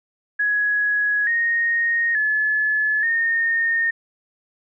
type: tone with pitch steps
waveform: sine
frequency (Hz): 1675 / 1860 / 1718 / 1836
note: G#6 / A#6 / A6 / A#6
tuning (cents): +14 / -4 / -42 / -27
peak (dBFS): -17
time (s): 0.39-3.91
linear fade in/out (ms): 10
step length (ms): 880
effects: none